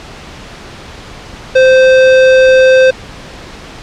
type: tone with tanh clipping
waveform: sine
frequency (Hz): 520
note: C5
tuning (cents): -11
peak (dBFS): -5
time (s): 1.55-2.91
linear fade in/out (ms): 10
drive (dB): 18
effects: pink hiss -30 dBFS RMS until 3.82 s + low-pass 5000 Hz 12 dB/octave